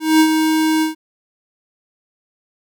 square tone with ADSR envelope, 315.1 Hz, D#4, 22 cents sharp, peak -8 dBFS, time 0-0.95 s, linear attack 200 ms, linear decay 71 ms, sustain -6 dB, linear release 130 ms, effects none

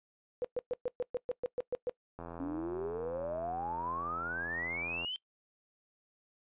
sine tone bursts, 493.9 Hz, B4, in tune, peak -30 dBFS, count 11, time 0.42-1.895 s, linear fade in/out 0 ms, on 25 ms, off 120 ms
click train, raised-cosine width 1 ms, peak -30 dBFS, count 243, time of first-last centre 2.19-5.047 s, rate 84.7 Hz
sine exponential sweep, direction up, 269 to 3136 Hz, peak -35 dBFS, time 2.4-5.16 s, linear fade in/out 0 ms
effects noise-tail reverb RT60 0.1 s tail -21 dB re dry + resampled to 8000 Hz

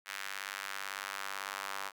square tone with high-pass filter sweep, 49 Hz, G1, in tune, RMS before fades -41 dBFS, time 0.05-1.92 s, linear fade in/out 50 ms, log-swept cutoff 1700 to 1100 Hz, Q 1.6, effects none

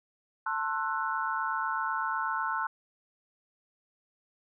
sine chord, F# half-diminished seventh, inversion first, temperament just, 888 / 1065.6 / 1332 / 1480 Hz, A5 / C6 / E6 / F#6, +16 / +31 / +18 / 0 cents, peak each -34 dBFS, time 0.46-2.67 s, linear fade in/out 5 ms, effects none

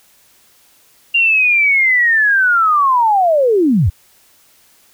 sine linear sweep, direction down, 2794 to 66 Hz, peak -9 dBFS, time 1.14-3.9 s, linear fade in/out 10 ms, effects white hiss -51 dBFS RMS until 4.93 s

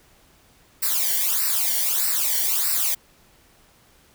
blue noise with flanger, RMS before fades -22 dBFS, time 0.82-2.95 s, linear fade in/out 10 ms, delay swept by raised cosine 0.3 to 0.8 ms, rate 1.6 Hz, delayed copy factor -0.85, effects pink hiss -56 dBFS RMS until 4.14 s

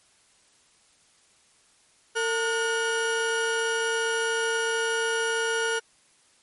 35% pulse tone pair together, 453.3 / 1442 Hz, A#4 / F#6, -48 / -45 cents, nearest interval octave + minor sixth, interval 2003 cents, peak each -25 dBFS, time 2.15-5.8 s, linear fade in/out 20 ms, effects white hiss -61 dBFS RMS until 6.42 s + MP3 48 kbps

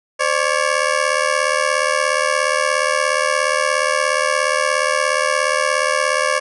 15% pulse ring-modulated tone, 559 Hz, C#5, 14 cents sharp, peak -6 dBFS, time 0.19-6.4 s, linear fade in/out 20 ms, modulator 38.5 Hz, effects resampled to 24000 Hz

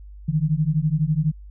sine beating tone pair, 148.8 / 160.8 Hz, D3 / E3, +23 / -43 cents, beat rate 12 Hz, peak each -21 dBFS, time 0.28-1.32 s, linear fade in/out 10 ms, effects added 50 Hz sine -38 dBFS peak until 1.5 s

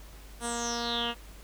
10% pulse tone with low-pass filter sweep, 236.1 Hz, A#3, 22 cents sharp, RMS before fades -32 dBFS, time 0.4-1.15 s, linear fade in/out 50 ms, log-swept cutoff 9700 to 2600 Hz, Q 8.2, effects added 50 Hz sine -47 dBFS peak until 1.43 s + pink hiss -53 dBFS RMS until 1.43 s

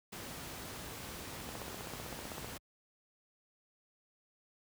pink noise, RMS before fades -45 dBFS, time 0.12-2.58 s, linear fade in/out 10 ms
click train, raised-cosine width 1 ms, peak -29 dBFS, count 16, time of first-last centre 1.49-2.445 s, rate 15.7 Hz
effects high-pass 60 Hz 12 dB/octave

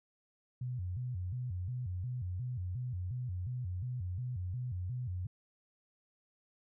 sine tone with vibrato, 106.4 Hz, G#2, 42 cents sharp, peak -35 dBFS, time 0.61-5.27 s, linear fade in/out 5 ms, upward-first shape square, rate 2.8 Hz, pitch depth 280 cents each way, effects none

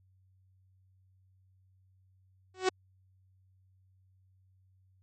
sawtooth tone with exponential growth, 373 Hz, F#4, 14 cents sharp, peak -18 dBFS, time 2.54-2.69 s, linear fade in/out 5 ms, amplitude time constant 32 ms, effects added 94 Hz sine -63 dBFS peak until 5.02 s + MP3 32 kbps

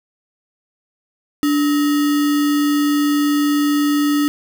sine tone with sample-and-hold, 292.1 Hz, D4, 9 cents flat, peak -13 dBFS, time 1.43-4.28 s, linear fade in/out 0 ms, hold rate 1575 Hz, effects none

